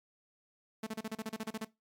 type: tone bursts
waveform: sawtooth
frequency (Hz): 220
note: A3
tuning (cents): 0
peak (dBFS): -32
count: 12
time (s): 0.83-1.648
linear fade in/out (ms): 5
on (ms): 37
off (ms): 34
effects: noise-tail reverb RT60 0.2 s tail -18 dB re dry + AAC 64 kbps